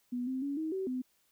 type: tone with pitch steps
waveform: sine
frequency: 245.9 / 260.6 / 281.7 / 316.4 / 381.2 / 254.6 Hz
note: B3 / C4 / C#4 / D#4 / G4 / C4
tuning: -7 / -7 / +28 / +29 / -48 / -47 cents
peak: -32 dBFS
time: 0.12-1.02 s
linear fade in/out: 10 ms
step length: 150 ms
effects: white hiss -72 dBFS RMS until 1.31 s